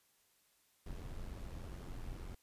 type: noise with amplitude modulation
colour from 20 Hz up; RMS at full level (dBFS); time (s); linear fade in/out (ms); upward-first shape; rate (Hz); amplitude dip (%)
brown; -43; 0.86-2.35; 5; sine; 89.9; 55
effects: white hiss -73 dBFS RMS until 2.42 s + resampled to 32000 Hz